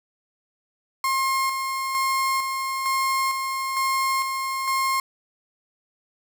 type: tone with tremolo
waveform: 35% pulse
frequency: 1068 Hz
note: C6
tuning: 35 cents sharp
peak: -19 dBFS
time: 1.04-5 s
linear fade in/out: 2 ms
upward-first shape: square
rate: 1.1 Hz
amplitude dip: 40%
effects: none